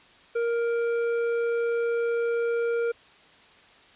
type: tone with hard clipping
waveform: sine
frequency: 467.7 Hz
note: A#4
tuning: 6 cents sharp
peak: -25 dBFS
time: 0.35-2.92 s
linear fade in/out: 10 ms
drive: 8 dB
effects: white hiss -54 dBFS RMS until 3.95 s + resampled to 8000 Hz